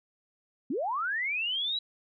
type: linear sweep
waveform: sine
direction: up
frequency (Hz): 220 to 3951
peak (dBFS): -28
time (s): 0.7-1.79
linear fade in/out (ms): 5
effects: none